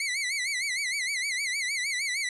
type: tone with vibrato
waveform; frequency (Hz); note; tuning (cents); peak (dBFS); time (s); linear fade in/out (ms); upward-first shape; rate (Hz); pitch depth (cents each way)
sawtooth; 2122; C7; +24; -24; 0-2.29; 2; sine; 6.5; 140
effects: resampled to 24000 Hz + 11-bit